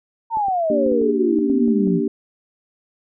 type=exponential sweep; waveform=sine; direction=down; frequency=932 to 164.81 Hz; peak=-17 dBFS; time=0.3-2.01 s; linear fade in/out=50 ms
type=clicks; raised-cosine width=2 ms; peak=-24 dBFS; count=9; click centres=0.371 / 0.484 / 0.864 / 0.919 / 1.016 / 1.388 / 1.499 / 1.681 / 1.874 s
type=chord; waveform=sine; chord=G minor; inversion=first; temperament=equal; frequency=233.1 / 293.7 / 392 Hz; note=Bb3 / D4 / G4; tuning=0 / 0 / 0 cents; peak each=-22 dBFS; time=0.7-2.08 s; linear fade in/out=2 ms
effects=none